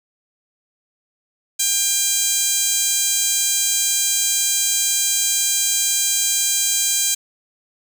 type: tone with high-pass filter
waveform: 15% pulse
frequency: 798 Hz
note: G5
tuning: 31 cents sharp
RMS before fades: -19 dBFS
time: 1.59-7.15 s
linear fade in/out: 10 ms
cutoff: 5700 Hz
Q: 2.9
effects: none